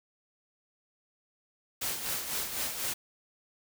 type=noise with tremolo; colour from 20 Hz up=white; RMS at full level=-32 dBFS; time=1.81-2.94 s; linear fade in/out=10 ms; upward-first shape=sine; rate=4 Hz; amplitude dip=55%; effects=none